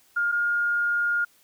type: tone pair in turn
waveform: sine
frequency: 1413 / 1418.9 Hz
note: F6 / F6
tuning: +20 / +27 cents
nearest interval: unison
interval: 7 cents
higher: second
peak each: -21 dBFS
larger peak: neither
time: 0.16-0.32 / 0.32-1.25 s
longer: second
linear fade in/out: 10 ms
effects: white hiss -60 dBFS RMS until 1.43 s